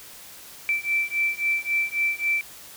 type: beating tone pair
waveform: sine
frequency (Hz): 2332 / 2335.7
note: D7 / D7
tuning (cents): -13 / -10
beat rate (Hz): 3.7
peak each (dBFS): -25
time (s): 0.69-2.41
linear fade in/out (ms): 0
effects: white hiss -44 dBFS RMS until 2.76 s